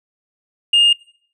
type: tone with tanh clipping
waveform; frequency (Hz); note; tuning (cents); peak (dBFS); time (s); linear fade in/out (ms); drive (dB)
sine; 2829; F7; +22; -10; 0.73-0.93; 5; 1
effects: noise-tail reverb RT60 0.6 s tail -23 dB re dry